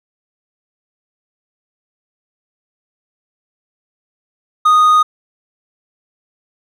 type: tone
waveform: triangle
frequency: 1239 Hz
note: D#6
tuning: 8 cents flat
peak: -5 dBFS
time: 4.65-5.03 s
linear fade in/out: 10 ms
effects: none